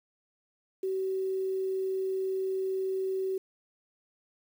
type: tone with quantisation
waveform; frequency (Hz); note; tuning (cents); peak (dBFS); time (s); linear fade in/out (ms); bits
sine; 380.4; F#4; +48; -28; 0.83-3.38; 5; 9
effects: none